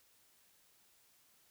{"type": "silence", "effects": ["white hiss -69 dBFS RMS until 1.5 s"]}